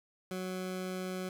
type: tone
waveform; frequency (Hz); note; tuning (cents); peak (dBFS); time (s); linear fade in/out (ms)
20% pulse; 185; F#3; 0; -31; 0.31-1.29; 2
effects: none